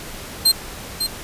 sawtooth tone with echo, 4173 Hz, C8, 5 cents flat, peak -8 dBFS, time 0.45-0.52 s, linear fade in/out 10 ms, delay 550 ms, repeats 1, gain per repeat -8 dB, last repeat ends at 1.07 s, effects pink hiss -34 dBFS RMS until 1.23 s + resampled to 32000 Hz

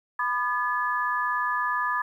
sine tone cluster, 994 / 1211 / 1712 Hz, B5 / D#6 / A6, +11 / -47 / -48 cents, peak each -28 dBFS, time 0.19-2.02 s, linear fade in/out 5 ms, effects 10-bit

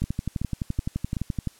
two click trains, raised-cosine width 5 ms, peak -14 / -15 dBFS, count 18 / 4, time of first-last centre 0.02-1.473 / 0.04-1.168 s, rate 11.7 / 2.66 Hz, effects white hiss -55 dBFS RMS until 1.59 s + low-pass 11000 Hz 12 dB/octave

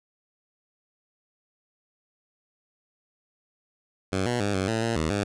10% pulse tone with pitch steps, 94.9 / 121.7 / 101.8 / 94.8 / 112.3 / 115 / 79.2 / 101.5 Hz, F#2 / B2 / G#2 / F#2 / A2 / A#2 / D#2 / G#2, +44 / -25 / -34 / +43 / +36 / -23 / +31 / -39 cents, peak -16 dBFS, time 4.12-5.24 s, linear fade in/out 10 ms, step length 140 ms, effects resampled to 22050 Hz

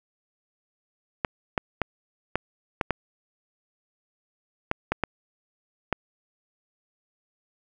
clicks, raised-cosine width 0.5 ms, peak -8 dBFS, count 10, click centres 1.248 / 1.578 / 1.817 / 2.356 / 2.812 / 2.907 / 4.714 / 4.92 / 5.037 / 5.927 s, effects none

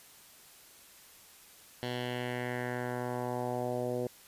10% pulse tone with low-pass filter sweep, 123.47 Hz, B2, in tune, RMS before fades -35 dBFS, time 1.83-4.07 s, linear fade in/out 0 ms, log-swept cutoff 3800 to 490 Hz, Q 2.3, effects white hiss -56 dBFS RMS until 4.27 s + resampled to 32000 Hz

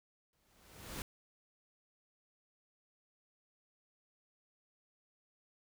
pink noise with exponential growth, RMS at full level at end -41 dBFS, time 0.33-1.02 s, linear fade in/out 1 ms, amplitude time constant 150 ms, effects none

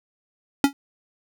square tone with exponential decay, 279.3 Hz, C#4, 13 cents sharp, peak -10 dBFS, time 0.64-0.73 s, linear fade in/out 1 ms, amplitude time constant 19 ms, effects none

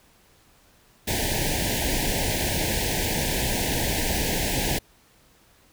pink band-stop noise, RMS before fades -25 dBFS, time 1.07-4.79 s, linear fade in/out 10 ms, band 940 to 1600 Hz, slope 96 dB/octave, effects pink hiss -58 dBFS RMS until 5.72 s

